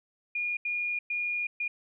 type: tone bursts at uneven times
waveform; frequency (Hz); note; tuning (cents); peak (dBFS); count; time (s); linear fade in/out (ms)
sine; 2431; D#7; -41; -28; 4; 0.35-0.57 / 0.65-0.99 / 1.1-1.47 / 1.6-1.68; 5
effects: none